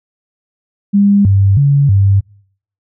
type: tone with pitch steps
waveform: sine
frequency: 201.3 / 98.3 / 141.3 / 98.6 Hz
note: G3 / G2 / C#3 / G2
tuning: +46 / +5 / +34 / +11 cents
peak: -6 dBFS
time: 0.93-2.21 s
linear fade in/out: 20 ms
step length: 320 ms
effects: noise-tail reverb RT60 0.6 s tail -26 dB re dry